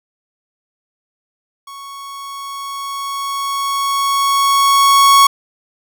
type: tone with level ramp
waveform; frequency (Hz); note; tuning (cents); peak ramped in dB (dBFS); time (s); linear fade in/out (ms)
45% pulse; 1108.7; C#6; 0; -31 to -5; 1.67-5.27; 5
effects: none